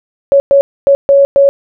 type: tone bursts at uneven times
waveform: sine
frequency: 557 Hz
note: C#5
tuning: 8 cents sharp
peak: -3 dBFS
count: 5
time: 0.32-0.4 / 0.51-0.61 / 0.87-0.95 / 1.09-1.25 / 1.36-1.49 s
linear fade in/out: 0 ms
effects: none

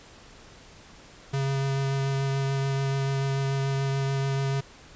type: tone with vibrato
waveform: square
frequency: 136.6 Hz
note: C#3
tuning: 25 cents flat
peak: -25 dBFS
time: 1.33-4.61 s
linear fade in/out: 10 ms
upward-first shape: triangle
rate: 6.9 Hz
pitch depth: 13 cents each way
effects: pink hiss -50 dBFS RMS until 4.95 s + resampled to 16000 Hz

